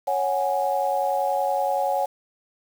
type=chord; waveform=sine; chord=C# suspended fourth; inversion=none; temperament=equal; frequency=554.4 / 740 / 830.6 Hz; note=C#5 / F#5 / G#5; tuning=0 / 0 / 0 cents; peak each=-25 dBFS; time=0.07-2.06 s; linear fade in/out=10 ms; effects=7-bit